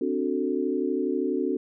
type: chord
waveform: sine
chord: D dominant seventh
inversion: third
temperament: equal with one note detuned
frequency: 261.6 / 293.7 / 370 / 442.8 Hz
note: C4 / D4 / F#4 / A4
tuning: 0 / 0 / 0 / +11 cents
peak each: -29 / -29 / -28 / -31 dBFS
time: 0.01-1.57 s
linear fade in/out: 5 ms
effects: none